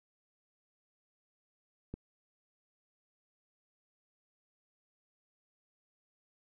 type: click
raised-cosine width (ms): 3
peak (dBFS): -27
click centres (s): 1.94
effects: none